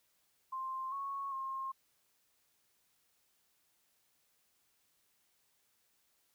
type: tone with pitch steps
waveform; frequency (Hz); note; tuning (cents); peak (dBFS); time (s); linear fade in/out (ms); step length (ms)
sine; 1051 / 1104 / 1068; C6 / C#6 / C6; +7 / -7 / +35; -37; 0.52-1.72; 10; 400
effects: white hiss -75 dBFS RMS until 6.34 s